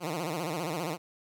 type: tone with vibrato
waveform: 10% pulse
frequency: 164.81 Hz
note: E3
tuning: in tune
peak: -23 dBFS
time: 0-0.98 s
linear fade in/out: 50 ms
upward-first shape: sine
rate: 15 Hz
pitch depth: 170 cents each way
effects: none